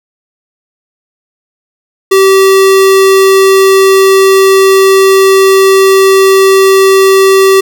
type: tone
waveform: square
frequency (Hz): 385.9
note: G4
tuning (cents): -27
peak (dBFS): -3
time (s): 2.11-7.61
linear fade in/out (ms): 10
effects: none